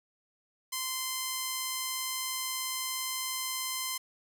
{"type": "tone", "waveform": "5% pulse", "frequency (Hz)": 1037, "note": "C6", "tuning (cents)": -16, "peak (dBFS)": -20, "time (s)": [0.72, 3.98], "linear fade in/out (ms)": 10, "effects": []}